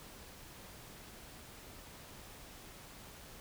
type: silence
effects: pink hiss -53 dBFS RMS until 3.4 s